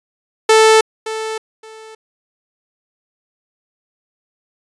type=tone with echo; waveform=sawtooth; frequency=440 Hz; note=A4; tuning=in tune; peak=-3 dBFS; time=0.49-0.81 s; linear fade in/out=5 ms; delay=570 ms; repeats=2; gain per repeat=-14 dB; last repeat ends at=1.95 s; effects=resampled to 22050 Hz